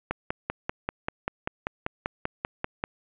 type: click train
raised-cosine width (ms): 0.5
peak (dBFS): -12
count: 15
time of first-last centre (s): 0.11-2.839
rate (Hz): 5.13
effects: resampled to 8000 Hz + 9-bit